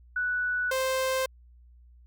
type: tone pair in turn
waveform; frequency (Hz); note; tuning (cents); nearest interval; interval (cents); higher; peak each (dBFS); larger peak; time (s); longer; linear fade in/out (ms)
sine / sawtooth; 1480 / 523.3; F#6 / C5; 0 / 0; octave + tritone; 1800; first; -25 / -21; second; 0.16-0.71 / 0.71-1.26; neither; 5
effects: added 60 Hz sine -51 dBFS peak until 2.06 s + MP3 96 kbps